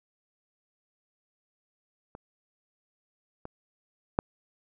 clicks, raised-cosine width 1 ms, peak -28 / -25 / -9 dBFS, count 3, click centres 2.151 / 3.454 / 4.189 s, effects none

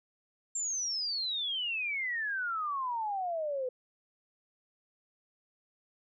sine exponential sweep, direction down, 7459 to 495.9 Hz, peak -31 dBFS, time 0.55-3.69 s, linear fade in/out 5 ms, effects none

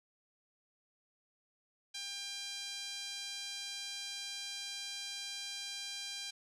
5% pulse tone with band-pass filter, 798 Hz, G5, 31 cents sharp, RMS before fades -43 dBFS, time 1.94-6.31 s, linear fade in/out 10 ms, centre 3900 Hz, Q 1.3, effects none

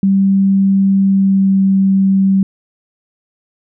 sine tone with pitch glide, 194.8 to 193.34 Hz, G3 to G3, -11 to -24 cents, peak -8 dBFS, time 0.03-2.43 s, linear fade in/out 2 ms, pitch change -13 cents, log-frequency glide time 1.02-1.57 s, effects none

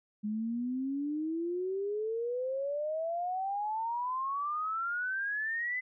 sine exponential sweep, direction up, 207.1 to 2036 Hz, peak -31 dBFS, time 0.23-5.81 s, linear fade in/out 20 ms, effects none

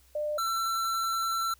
sine / square tone pair in turn, 599 / 1344.7 Hz, D5 / E6, +34 / +34 cents, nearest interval octave + major second, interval 1400 cents, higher second, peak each -28 dBFS, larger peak neither, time 0.15-0.38 / 0.38-1.54 s, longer second, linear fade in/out 5 ms, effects added 64 Hz sine -60 dBFS peak until 1.59 s + white hiss -63 dBFS RMS until 1.59 s

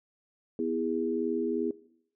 sine chord, E major, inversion second, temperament equal with one note detuned, 246.9 / 329.6 / 409.4 Hz, B3 / E4 / G#4, 0 / 0 / -25 cents, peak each -32 dBFS, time 0.59-1.71 s, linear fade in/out 2 ms, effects noise-tail reverb RT60 0.7 s tail -20 dB re dry

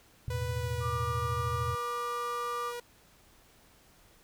sine chord, E suspended fourth, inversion none, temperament equal, 82.41 / 110 / 123.47 Hz, E2 / A2 / B2, 0 / 0 / 0 cents, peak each -36 dBFS, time 0.28-1.75 s, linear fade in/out 0 ms
sawtooth tone with pitch glide, 493.9 to 481.2 Hz, B4 to B4, 0 to -45 cents, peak -33 dBFS, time 0.3-2.8 s, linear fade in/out 5 ms, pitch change -45 cents, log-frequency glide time 0.55-1 s
sine tone, 1187 Hz, D6, 18 cents sharp, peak -33 dBFS, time 0.8-2.73 s, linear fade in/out 50 ms
effects pink hiss -61 dBFS RMS until 4.23 s

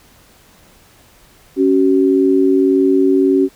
sine tone pair together, 277.2 / 378.9 Hz, C#4 / F#4, 0 / +41 cents, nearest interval perfect fourth, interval 541 cents, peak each -12 dBFS, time 1.56-3.49 s, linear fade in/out 50 ms, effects pink hiss -48 dBFS RMS until 3.55 s

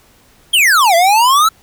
square exponential two-way sweep, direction down then up, 3322 to 659 to 1348 Hz, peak -8 dBFS, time 0.53-1.49 s, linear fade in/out 10 ms, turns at 0.95 s, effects pink hiss -49 dBFS RMS until 1.62 s

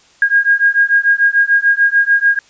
sine beating tone pair, 1625 / 1631.8 Hz, G#6 / G#6, -38 / -31 cents, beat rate 6.8 Hz, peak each -12 dBFS, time 0.22-2.39 s, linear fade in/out 2 ms, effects white hiss -49 dBFS RMS until 2.49 s + resampled to 16000 Hz

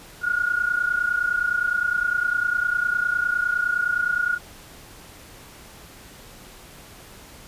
sine tone pair together, 1416 / 1445.8 Hz, F6 / F#6, +23 / -40 cents, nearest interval unison, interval 37 cents, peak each -24 / -22 dBFS, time 0.21-4.39 s, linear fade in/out 50 ms, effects pink hiss -45 dBFS RMS until 7.47 s + resampled to 32000 Hz

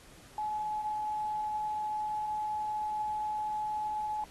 sine tone, 851 Hz, G#5, 42 cents sharp, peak -31 dBFS, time 0.38-4.24 s, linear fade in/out 2 ms, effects pink hiss -56 dBFS RMS until 4.3 s + AAC 32 kbps

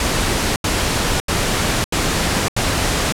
pink noise bursts, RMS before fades -18 dBFS, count 5, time 0-3.124 s, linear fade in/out 2 ms, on 560 ms, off 81 ms, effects low-pass 10000 Hz 12 dB/octave

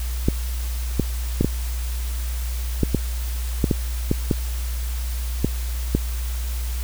clicks, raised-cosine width 3 ms, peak -4 dBFS, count 12, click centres 0.285 / 0.997 / 1.41 / 1.446 / 2.833 / 2.947 / 3.642 / 3.712 / 4.114 / 4.312 / 5.446 / 5.95 s, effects added 60 Hz sine -23 dBFS peak until 6.83 s + white hiss -37 dBFS RMS until 6.83 s

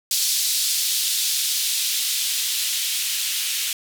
violet noise with band-pass filter sweep, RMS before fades -23 dBFS, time 0.11-3.73 s, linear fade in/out 2 ms, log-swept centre 4200 to 2800 Hz, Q 1.5, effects none

